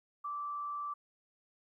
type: tone with frequency modulation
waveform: sine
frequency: 1166 Hz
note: D6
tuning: 13 cents flat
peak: -36 dBFS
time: 0.24-0.94 s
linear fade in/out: 10 ms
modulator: 100 Hz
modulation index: 0.27
effects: 13-bit